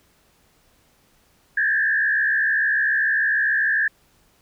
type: tone with frequency modulation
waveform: sine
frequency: 1699 Hz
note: G#6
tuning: 39 cents sharp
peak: -17 dBFS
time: 1.57-3.88 s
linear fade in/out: 5 ms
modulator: 66.8 Hz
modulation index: 1.4
effects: pink hiss -60 dBFS RMS until 4.41 s